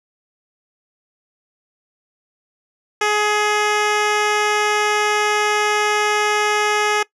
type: tone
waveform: 10% pulse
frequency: 420 Hz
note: G#4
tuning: 19 cents sharp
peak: -7 dBFS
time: 3.01-7.03 s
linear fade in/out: 5 ms
effects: noise-tail reverb RT60 0.1 s tail -20 dB re dry + low-pass 7000 Hz 12 dB/octave